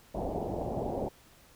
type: low-pass noise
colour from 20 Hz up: white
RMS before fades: -34 dBFS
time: 0.14-1.09 s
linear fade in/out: 10 ms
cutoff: 790 Hz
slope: 48 dB/octave
effects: pink hiss -59 dBFS RMS until 1.55 s